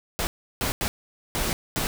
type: noise bursts at uneven times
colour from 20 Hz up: pink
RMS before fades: -26 dBFS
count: 5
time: 0.19-0.27 / 0.61-0.72 / 0.81-0.88 / 1.35-1.53 / 1.76-1.87 s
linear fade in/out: 0 ms
effects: none